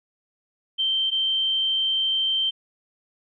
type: tone pair in turn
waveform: sine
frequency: 3127 / 3127 Hz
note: G7 / G7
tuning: -5 / -5 cents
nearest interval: unison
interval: 0 cents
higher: neither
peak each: -20 dBFS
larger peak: neither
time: 0.78-1.11 / 1.11-2.51 s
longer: second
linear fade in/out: 20 ms
effects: none